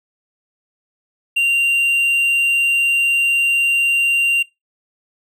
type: tone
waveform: triangle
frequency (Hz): 2772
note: F7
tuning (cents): -14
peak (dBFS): -11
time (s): 1.36-4.43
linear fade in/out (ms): 10
effects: noise-tail reverb RT60 0.2 s tail -22 dB re dry